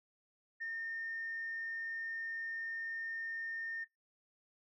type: tone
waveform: sine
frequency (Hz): 1821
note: A#6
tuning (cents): -41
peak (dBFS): -37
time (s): 0.6-3.85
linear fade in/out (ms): 20
effects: noise-tail reverb RT60 0.2 s tail -21 dB re dry + tanh soft clip ceiling -33 dBFS